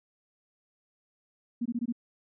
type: tone bursts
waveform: sine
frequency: 237.6 Hz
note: A#3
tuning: 33 cents sharp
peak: -27 dBFS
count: 5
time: 1.61-1.925 s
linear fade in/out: 10 ms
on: 47 ms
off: 20 ms
effects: none